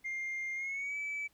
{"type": "tone with pitch glide", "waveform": "sine", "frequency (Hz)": [2111, 2302], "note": ["C7", "D7"], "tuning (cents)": [15, -35], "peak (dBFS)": -33, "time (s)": [0.04, 1.28], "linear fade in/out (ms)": 20, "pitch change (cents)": 150, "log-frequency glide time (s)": [0.55, 0.97], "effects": ["tanh soft clip ceiling -33 dBFS", "pink hiss -70 dBFS RMS until 1.33 s"]}